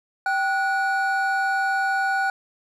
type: tone pair together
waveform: triangle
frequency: 778 / 1464.4 Hz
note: G5 / F#6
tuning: -13 / -18 cents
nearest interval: major seventh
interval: 1095 cents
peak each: -21 dBFS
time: 0.26-2.3 s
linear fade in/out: 2 ms
effects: none